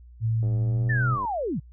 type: tone with pitch glide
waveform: sine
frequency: 112.4 to 124 Hz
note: A2 to B2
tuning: +37 to +7 cents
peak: -21 dBFS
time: 0.2-1.18 s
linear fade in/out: 50 ms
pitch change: +170 cents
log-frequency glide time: 0.57-1.06 s
type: click train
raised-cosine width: 2 ms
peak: -27 dBFS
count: 83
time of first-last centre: 0.43-1.25 s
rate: 100 Hz
type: linear sweep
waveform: sine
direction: down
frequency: 1823 to 110 Hz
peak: -25 dBFS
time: 0.89-1.6 s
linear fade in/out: 10 ms
effects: added 60 Hz sine -45 dBFS peak until 1.72 s